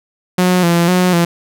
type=tone with vibrato; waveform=sawtooth; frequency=176.1 Hz; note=F3; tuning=15 cents sharp; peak=-6 dBFS; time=0.38-1.25 s; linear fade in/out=5 ms; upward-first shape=square; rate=2 Hz; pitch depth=53 cents each way; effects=none